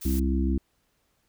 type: noise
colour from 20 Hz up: blue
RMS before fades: -38 dBFS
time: 0.01-0.2 s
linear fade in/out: 10 ms
type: harmonic tone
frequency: 66.5 Hz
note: C2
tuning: 29 cents sharp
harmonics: 1 / 3 / 4 / 5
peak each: -24 / -29 / -30 / -31 dBFS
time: 0.05-0.58 s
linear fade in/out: 5 ms
effects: pink hiss -71 dBFS RMS until 1.28 s